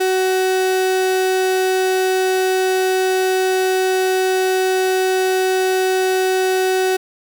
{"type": "tone", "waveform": "35% pulse", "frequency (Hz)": 374.8, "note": "F#4", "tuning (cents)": 22, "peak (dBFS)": -13, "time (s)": [0, 6.97], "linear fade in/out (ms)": 10, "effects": []}